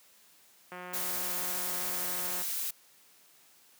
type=click train; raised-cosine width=0.5 ms; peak=-28 dBFS; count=307; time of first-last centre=0.72-2.42 s; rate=180 Hz
type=noise; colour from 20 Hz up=blue; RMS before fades=-34 dBFS; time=0.93-2.71 s; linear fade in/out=10 ms
effects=white hiss -61 dBFS RMS until 3.79 s + high-pass 150 Hz 12 dB/octave